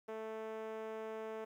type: tone with band-pass filter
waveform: 5% pulse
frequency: 220 Hz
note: A3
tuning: in tune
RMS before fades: -44 dBFS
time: 0.08-1.45 s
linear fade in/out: 10 ms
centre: 450 Hz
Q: 1.9
effects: 12-bit